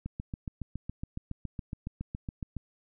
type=click train; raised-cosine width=5 ms; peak=-23 dBFS; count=19; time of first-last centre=0.06-2.567 s; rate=7.18 Hz; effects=none